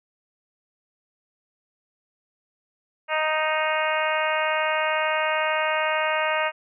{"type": "harmonic tone", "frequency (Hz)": 311.1, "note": "D#4", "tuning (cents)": 0, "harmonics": [2, 3, 4, 5, 6, 7, 8, 9], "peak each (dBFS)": [-26, -28, -29, -30, -31, -31, -32, -33], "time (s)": [3.08, 6.52], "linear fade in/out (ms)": 50, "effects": []}